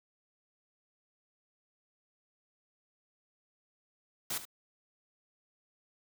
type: noise with echo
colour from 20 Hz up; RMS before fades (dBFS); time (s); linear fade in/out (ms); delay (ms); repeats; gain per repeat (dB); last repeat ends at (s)
white; -35; 4.3-4.38; 5; 73; 1; -12; 4.453
effects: none